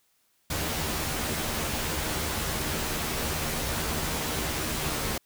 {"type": "noise with comb filter", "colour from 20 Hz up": "pink", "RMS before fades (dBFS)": -30, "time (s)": [0.5, 5.18], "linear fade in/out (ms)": 5, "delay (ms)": 13, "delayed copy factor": 0.65, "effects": ["white hiss -69 dBFS RMS until 5.25 s"]}